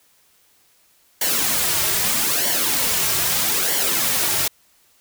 white noise with flanger, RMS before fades -20 dBFS, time 1.21-4.48 s, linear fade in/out 5 ms, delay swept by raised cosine 0.78 to 4.08 ms, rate 0.79 Hz, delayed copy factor -0.6, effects white hiss -58 dBFS RMS until 5 s

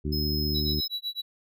harmonic tone, 75 Hz, D2, 37 cents sharp, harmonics 1 / 2 / 3 / 4 / 5, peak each -29 / -32 / -34 / -35 / -36 dBFS, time 0.04-0.81 s, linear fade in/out 20 ms
square tone, 5140 Hz, E8, 45 cents flat, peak -30 dBFS, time 0.12-0.88 s, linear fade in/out 10 ms
triangle tone with tremolo, 3923 Hz, B7, 12 cents flat, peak -26 dBFS, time 0.54-1.22 s, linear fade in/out 20 ms, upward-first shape sine, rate 7.9 Hz, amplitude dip 100%
effects none

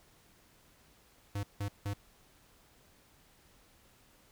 square tone bursts, 101.1 Hz, G#2, 46 cents flat, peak -34 dBFS, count 3, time 1.35-1.936 s, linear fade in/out 5 ms, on 82 ms, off 170 ms, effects pink hiss -64 dBFS RMS until 4.31 s

